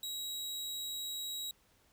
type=tone; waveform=sawtooth; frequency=3848 Hz; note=B7; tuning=46 cents flat; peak=-35 dBFS; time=0.03-1.51 s; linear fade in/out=2 ms; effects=pink hiss -69 dBFS RMS until 1.92 s